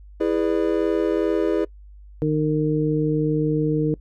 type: chord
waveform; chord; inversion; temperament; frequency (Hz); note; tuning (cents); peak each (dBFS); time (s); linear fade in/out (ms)
triangle; E dominant seventh; none; just; 329.6 / 412 / 494.4 / 593.3; E4 / G#4 / B4 / D5; 0 / -14 / +2 / +18; -20 / -21 / -24 / -26; 0.2-1.65; 10
type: harmonic tone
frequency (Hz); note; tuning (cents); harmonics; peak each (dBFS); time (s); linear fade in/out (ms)
153.1; D#3; -28; 1 / 2 / 3; -22 / -22 / -23; 2.22-3.94; 0
effects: noise-tail reverb RT60 0.1 s tail -23 dB re dry + added 50 Hz sine -41 dBFS peak until 4 s